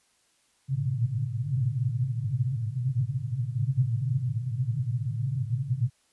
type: band-pass noise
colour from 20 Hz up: pink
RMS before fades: -28 dBFS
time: 0.68-5.9 s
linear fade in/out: 20 ms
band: 110 to 140 Hz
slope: 96 dB/octave
effects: white hiss -67 dBFS RMS until 6.12 s + resampled to 24000 Hz